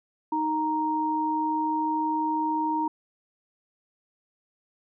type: tone pair together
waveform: sine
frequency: 311.1 / 932.9 Hz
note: D#4 / A#5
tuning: 0 / +1 cents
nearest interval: octave + perfect fifth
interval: 1901 cents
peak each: -28 / -25 dBFS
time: 0.32-2.88 s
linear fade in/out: 5 ms
effects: none